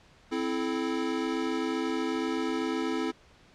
square chord, A minor, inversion first, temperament equal with one note detuned, 261.6 / 329.6 / 431.7 Hz, C4 / E4 / A4, 0 / 0 / -33 cents, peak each -33 / -32 / -35 dBFS, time 0.31-3.12 s, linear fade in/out 20 ms, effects pink hiss -58 dBFS RMS until 3.54 s + low-pass 5000 Hz 12 dB/octave

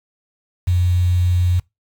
sine tone with quantisation, 89.3 Hz, F2, 39 cents sharp, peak -13 dBFS, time 0.67-1.6 s, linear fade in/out 10 ms, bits 6, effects noise-tail reverb RT60 0.2 s tail -24 dB re dry

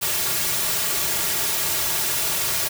white noise with comb filter, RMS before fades -23 dBFS, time 0.01-2.69 s, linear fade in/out 20 ms, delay 3.9 ms, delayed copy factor -0.8, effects none

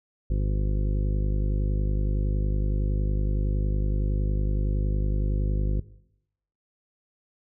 harmonic tone, 50.8 Hz, G#1, 38 cents flat, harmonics 1 / 2 / 3 / 4 / 5 / 6 / 7 / 8 / 9 / 10, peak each -22 / -30 / -33 / -40 / -40 / -46 / -40 / -48 / -53 / -45 dBFS, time 0.3-5.8 s, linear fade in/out 5 ms, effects noise-tail reverb RT60 0.8 s tail -19 dB re dry

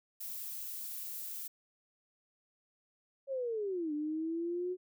violet noise, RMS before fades -42 dBFS, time 0.2-1.48 s, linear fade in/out 10 ms
sine linear two-way sweep, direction down then up, 554.4 to 294.7 to 368.5 Hz, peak -33 dBFS, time 3.27-4.77 s, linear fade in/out 50 ms, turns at 3.93 s
effects none

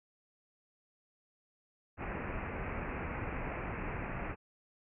pink low-pass noise, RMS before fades -39 dBFS, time 1.97-4.36 s, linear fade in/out 50 ms, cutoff 2600 Hz, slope 96 dB/octave, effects none

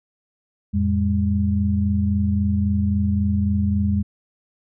sine tone cluster, 86.9 / 110.6 / 202.9 Hz, F2 / A2 / G#3, -8 / +9 / -40 cents, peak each -20 / -28 / -20 dBFS, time 0.73-4.03 s, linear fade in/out 20 ms, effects none

